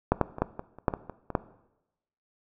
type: clicks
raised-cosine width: 1 ms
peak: -6 / -7 / -22 / -9 / -20 / -30 / -7 / -16 / -23 / -21 / -9 dBFS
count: 11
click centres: 0.12 / 0.213 / 0.384 / 0.42 / 0.594 / 0.786 / 0.882 / 0.938 / 1.097 / 1.303 / 1.352 s
effects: noise-tail reverb RT60 0.9 s tail -17 dB re dry